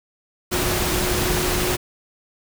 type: tone in noise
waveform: sine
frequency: 361.1 Hz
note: F#4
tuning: 42 cents flat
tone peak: -26 dBFS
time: 0.51-1.77 s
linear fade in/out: 20 ms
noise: pink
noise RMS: -22 dBFS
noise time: 0.51-1.77 s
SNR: -7 dB
effects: none